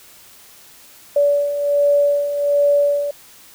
sine beating tone pair, 574 / 575.3 Hz, D5 / D5, -40 / -36 cents, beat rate 1.3 Hz, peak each -21 / -14 dBFS, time 1.16-3.11 s, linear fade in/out 5 ms, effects white hiss -45 dBFS RMS until 3.54 s

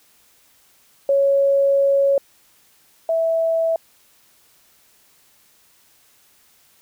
sine tone pair in turn, 554.4 / 655.9 Hz, C#5 / E5, 0 / -9 cents, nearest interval minor third, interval 291 cents, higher second, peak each -13 / -16 dBFS, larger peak first, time 1.09-2.18 / 3.09-3.76 s, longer first, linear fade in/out 2 ms, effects white hiss -56 dBFS RMS until 6.81 s

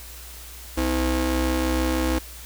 30% pulse ring-modulated tone, 191.8 Hz, G3, 37 cents flat, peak -15 dBFS, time 0.77-2.19 s, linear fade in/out 10 ms, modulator 129 Hz, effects added 60 Hz sine -41 dBFS peak until 2.45 s + white hiss -42 dBFS RMS until 2.45 s

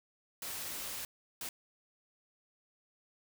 white noise bursts at uneven times, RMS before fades -41 dBFS, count 2, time 0.42-1.05 / 1.41-1.49 s, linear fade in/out 2 ms, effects none

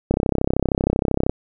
click train, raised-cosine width 2 ms, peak -4 dBFS, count 40, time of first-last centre 0.11-1.295 s, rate 32.9 Hz, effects none

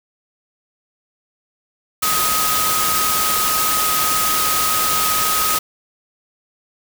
sine tone in noise, 1259 Hz, D#6, 20 cents sharp, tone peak -20 dBFS, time 2.02-5.59 s, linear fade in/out 10 ms, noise white, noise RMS -19 dBFS, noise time 2.02-5.59 s, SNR -4 dB, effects none

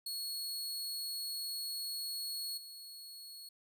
sawtooth tone with level steps, 4343 Hz, C#8, 36 cents flat, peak -35 / -45 dBFS, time 0.06-3.49 s, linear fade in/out 5 ms, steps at 2.57 s, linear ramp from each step 10 ms, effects none

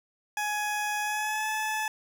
20% pulse tone with pitch glide, 838 to 864.6 Hz, G#5 to A5, +15 to -31 cents, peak -23 dBFS, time 0.37-1.88 s, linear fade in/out 2 ms, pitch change +54 cents, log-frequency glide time 1.01-1.48 s, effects none

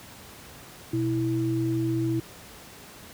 sine tone pair together, 123.47 / 327.8 Hz, B2 / E4, 0 / -10 cents, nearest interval octave + perfect fourth, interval 1690 cents, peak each -27 / -25 dBFS, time 0.93-2.2 s, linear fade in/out 5 ms, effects pink hiss -46 dBFS RMS until 3.13 s + high-pass 60 Hz 12 dB/octave

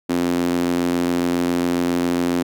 sawtooth tone with high-pass filter, 87.31 Hz, F2, in tune, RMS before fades -20 dBFS, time 0.09-2.43 s, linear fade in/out 10 ms, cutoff 270 Hz, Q 3.3, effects none

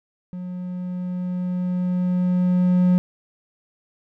triangle tone with level ramp, 180.5 Hz, F#3, 43 cents flat, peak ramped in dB -27 to -11 dBFS, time 0.33-2.98 s, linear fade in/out 0 ms, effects none

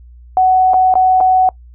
sine tone with dropouts, 746 Hz, F#5, 14 cents sharp, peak -7 dBFS, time 0.37-1.49 s, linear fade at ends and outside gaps 1 ms, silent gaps 0.735-0.741 / 0.94-0.954 / 1.204-1.209 s, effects noise-tail reverb RT60 0.1 s tail -23 dB re dry + added 60 Hz sine -36 dBFS peak until 1.74 s

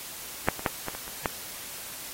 clicks, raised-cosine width 0.5 ms, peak -6 / -21 / -9 / -16 / -22 / -25 / -11 dBFS, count 7, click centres 0.486 / 0.594 / 0.662 / 0.884 / 0.95 / 1.079 / 1.258 s, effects white hiss -40 dBFS RMS until 2.13 s + AAC 48 kbps

